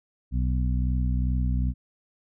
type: harmonic tone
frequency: 62.5 Hz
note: B1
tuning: 21 cents sharp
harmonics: 1 / 2 / 3 / 4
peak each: -23 / -29 / -33 / -35 dBFS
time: 0.31-1.74 s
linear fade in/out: 50 ms
effects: none